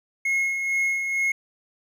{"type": "tone with tremolo", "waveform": "triangle", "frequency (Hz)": 2165, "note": "C#7", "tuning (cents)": -41, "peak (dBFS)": -18, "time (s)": [0.25, 1.32], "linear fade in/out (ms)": 5, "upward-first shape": "sine", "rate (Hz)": 2.2, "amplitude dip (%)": 45, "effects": []}